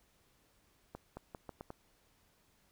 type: accelerating click train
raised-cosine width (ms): 1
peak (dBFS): -30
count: 6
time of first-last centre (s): 0.95-1.704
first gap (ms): 220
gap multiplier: 0.81
effects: pink hiss -71 dBFS RMS until 2.71 s